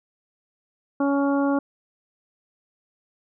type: harmonic tone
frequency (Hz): 280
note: C#4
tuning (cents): +18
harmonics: 1 / 2 / 3 / 4 / 5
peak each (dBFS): -20 / -26 / -30 / -32 / -34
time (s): 1-1.59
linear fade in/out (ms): 5
effects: none